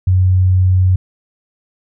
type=tone; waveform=sine; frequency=92.5 Hz; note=F#2; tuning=in tune; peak=-8 dBFS; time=0.07-0.96 s; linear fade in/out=5 ms; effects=none